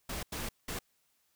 pink noise bursts at uneven times, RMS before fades -38 dBFS, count 3, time 0.09-0.23 / 0.32-0.49 / 0.68-0.79 s, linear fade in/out 5 ms, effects white hiss -74 dBFS RMS until 1.35 s

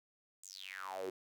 sawtooth tone with high-pass filter sweep, 95.2 Hz, F#2, 50 cents sharp, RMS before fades -45 dBFS, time 0.43-1.1 s, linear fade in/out 5 ms, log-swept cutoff 8100 to 350 Hz, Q 8.4, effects none

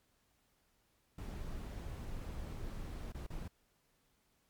brown noise with dropouts, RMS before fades -43 dBFS, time 1.18-3.48 s, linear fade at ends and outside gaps 5 ms, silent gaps 3.122-3.145 / 3.267-3.302 s, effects pink hiss -75 dBFS RMS until 4.49 s + MP3 96 kbps

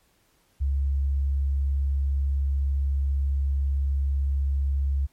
sine tone, 69 Hz, C#2, 7 cents flat, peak -21 dBFS, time 0.6-5.07 s, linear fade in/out 20 ms, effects pink hiss -65 dBFS RMS until 5.12 s + MP3 64 kbps

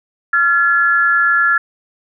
sine tone pair together, 1379 / 1707.6 Hz, F6 / G#6, -22 / +48 cents, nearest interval major third, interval 370 cents, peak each -13 dBFS, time 0.33-1.58 s, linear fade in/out 5 ms, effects none

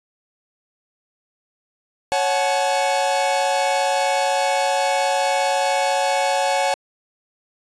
45% pulse chord, F# minor, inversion second, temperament equal with one note detuned, 554.4 / 740 / 859.4 Hz, C#5 / F#5 / A5, 0 / 0 / -41 cents, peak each -22 dBFS, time 2.12-6.74 s, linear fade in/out 0 ms, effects resampled to 22050 Hz

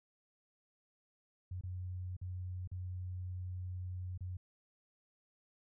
sine tone with dropouts, 91.1 Hz, F#2, 26 cents flat, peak -39 dBFS, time 1.51-4.37 s, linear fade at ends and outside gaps 5 ms, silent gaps 1.611-1.635 / 2.167-2.214 / 2.675-2.715 / 4.177-4.207 s, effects none

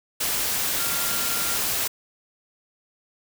sine tone in noise, 1391 Hz, F6, 7 cents flat, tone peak -34 dBFS, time 0.79-1.57 s, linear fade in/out 10 ms, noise white, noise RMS -25 dBFS, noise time 0.2-1.88 s, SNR -12 dB, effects none

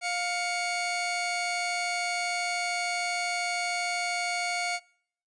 sawtooth tone pair together, 705.7 / 2230 Hz, F5 / C#7, +18 / +10 cents, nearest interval octave + minor sixth, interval 1992 cents, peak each -27 dBFS, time 0.01-4.8 s, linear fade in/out 50 ms, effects noise-tail reverb RT60 0.6 s tail -24 dB re dry + resampled to 22050 Hz

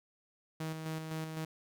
sawtooth tone with tremolo, 158.8 Hz, D#3, 36 cents sharp, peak -32 dBFS, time 0.6-1.45 s, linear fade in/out 5 ms, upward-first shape square, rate 3.9 Hz, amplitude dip 40%, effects none

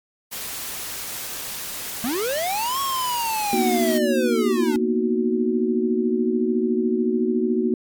white noise, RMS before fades -31 dBFS, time 0.31-3.99 s, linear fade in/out 20 ms
square linear two-way sweep, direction up then down, 220 to 1108.7 to 282.7 Hz, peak -23 dBFS, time 2.04-4.76 s, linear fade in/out 0 ms, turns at 2.8 s
sine chord, B major seventh, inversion third, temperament equal, 233.1 / 246.9 / 311.1 / 370 Hz, A#3 / B3 / D#4 / F#4, 0 / 0 / 0 / 0 cents, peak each -22 / -26 / -27 / -22 dBFS, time 3.53-7.74 s, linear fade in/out 2 ms
effects MP3 96 kbps

